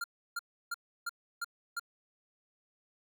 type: tone bursts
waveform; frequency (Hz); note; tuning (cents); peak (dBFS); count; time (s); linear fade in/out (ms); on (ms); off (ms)
square; 1396.9; F6; 0; -34; 6; 0.01-1.796; 5; 31; 320
effects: none